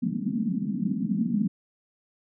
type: band-pass noise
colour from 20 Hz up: pink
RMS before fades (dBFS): -27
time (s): 0.02-1.48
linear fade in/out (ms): 10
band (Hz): 180 to 240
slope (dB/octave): 48
effects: none